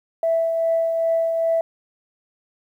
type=tone with tremolo; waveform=sine; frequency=659.3 Hz; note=E5; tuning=in tune; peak=-15 dBFS; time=0.23-1.61 s; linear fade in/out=2 ms; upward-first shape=triangle; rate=2.5 Hz; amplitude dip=40%; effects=tanh soft clip ceiling -11 dBFS + 9-bit

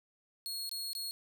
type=tone with dropouts; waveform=sawtooth; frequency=4316 Hz; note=C#8; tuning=47 cents flat; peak=-34 dBFS; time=0.46-1.11 s; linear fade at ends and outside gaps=0 ms; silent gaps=0.693-0.714 / 0.932-0.951 s; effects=none

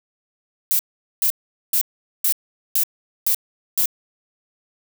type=noise bursts; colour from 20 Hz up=violet; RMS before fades=-18 dBFS; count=7; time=0.71-3.857 s; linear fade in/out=0 ms; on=81 ms; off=430 ms; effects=none

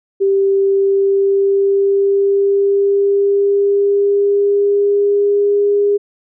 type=tone with pitch glide; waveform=sine; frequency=392 to 407.2 Hz; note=G4 to G#4; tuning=0 to -34 cents; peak=-10 dBFS; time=0.2-5.98 s; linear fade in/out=20 ms; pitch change=+66 cents; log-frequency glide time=0.57-5.61 s; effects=none

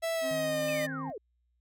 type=tone with pitch glide; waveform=45% pulse; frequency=659.3 to 604.6 Hz; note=E5 to D#5; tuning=0 to -50 cents; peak=-29 dBFS; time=0.02-0.87 s; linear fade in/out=20 ms; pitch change=-150 cents; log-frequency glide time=0.14-0.63 s
type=harmonic tone; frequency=265.5 Hz; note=C4; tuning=25 cents sharp; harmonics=1 / 2 / 3 / 4 / 6 / 7 / 8; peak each=-37 / -49 / -52 / -55 / -61 / -54 / -64 dBFS; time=0.21-1.13 s; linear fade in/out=50 ms
type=tone with vibrato; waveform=triangle; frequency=155.56 Hz; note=D#3; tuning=in tune; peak=-38 dBFS; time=0.31-1.1 s; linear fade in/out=0 ms; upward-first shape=sine; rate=4.1 Hz; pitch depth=9 cents each way
type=linear sweep; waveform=sine; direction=down; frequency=2637 to 370 Hz; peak=-37 dBFS; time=0.68-1.18 s; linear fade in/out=5 ms
effects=added 60 Hz sine -70 dBFS peak until 1.6 s

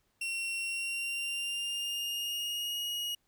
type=tone with pitch glide; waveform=40% pulse; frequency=2731 to 2887 Hz; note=F7 to F#7; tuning=-39 to -43 cents; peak=-32 dBFS; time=0.21-3.15 s; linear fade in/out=5 ms; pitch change=+96 cents; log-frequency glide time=0.57-2.89 s; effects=pink hiss -75 dBFS RMS until 3.27 s

